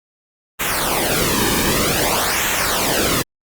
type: noise with flanger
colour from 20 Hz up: pink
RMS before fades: -18 dBFS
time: 0.59-3.23 s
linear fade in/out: 20 ms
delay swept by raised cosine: 0.2 to 1.5 ms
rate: 0.53 Hz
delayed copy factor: -0.7
effects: Opus 48 kbps